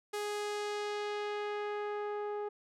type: tone with low-pass filter sweep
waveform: sawtooth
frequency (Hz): 415.3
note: G#4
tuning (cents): 0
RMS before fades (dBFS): -37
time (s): 0.13-2.49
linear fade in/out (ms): 10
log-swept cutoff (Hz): 12000 to 900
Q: 0.84
effects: none